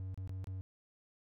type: tone with dropouts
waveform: triangle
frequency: 94.2 Hz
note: F#2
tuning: 32 cents sharp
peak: -37 dBFS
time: 0-0.61 s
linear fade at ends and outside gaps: 0 ms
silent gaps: 0.144-0.176 / 0.275-0.294 / 0.443-0.471 s
effects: none